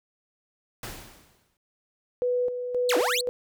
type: noise with exponential decay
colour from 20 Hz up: pink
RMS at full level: -35 dBFS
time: 0.83-1.57 s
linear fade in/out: 2 ms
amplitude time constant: 160 ms
type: tone with tremolo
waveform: sine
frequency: 493.9 Hz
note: B4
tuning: in tune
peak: -22 dBFS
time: 2.22-3.29 s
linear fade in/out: 0 ms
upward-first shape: square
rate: 1.9 Hz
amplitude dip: 55%
type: exponential two-way sweep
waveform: 30% pulse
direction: down then up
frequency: 4572 to 284.6 to 4572 Hz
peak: -21 dBFS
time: 2.89-3.21 s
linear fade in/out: 2 ms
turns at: 2.97 s
effects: none